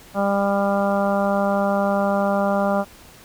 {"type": "harmonic tone", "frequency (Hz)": 199.3, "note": "G3", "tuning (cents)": 29, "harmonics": [1, 2, 3, 4, 5, 6, 7], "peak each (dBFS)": [-22, -31, -21, -25, -31, -29, -31], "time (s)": [0.14, 2.85], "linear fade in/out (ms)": 50, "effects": ["pink hiss -46 dBFS RMS until 3.24 s"]}